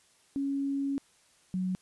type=tone pair in turn; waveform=sine; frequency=277.2 / 185.01 Hz; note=C#4 / F#3; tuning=0 / 0 cents; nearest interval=perfect fifth; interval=700 cents; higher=first; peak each=-28 dBFS; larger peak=neither; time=0.36-0.98 / 1.54-1.75 s; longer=first; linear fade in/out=0 ms; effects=white hiss -64 dBFS RMS until 1.81 s + resampled to 24000 Hz